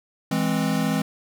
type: chord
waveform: square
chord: E augmented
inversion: none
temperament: equal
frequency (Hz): 164.81 / 207.7 / 261.6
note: E3 / G#3 / B#3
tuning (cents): 0 / 0 / 0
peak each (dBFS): -26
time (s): 0.31-1.02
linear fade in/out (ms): 5
effects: none